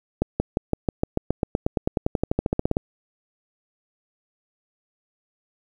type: accelerating click train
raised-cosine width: 2 ms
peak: -7 dBFS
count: 25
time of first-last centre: 0.22-2.769 s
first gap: 180 ms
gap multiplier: 0.95
effects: 8-bit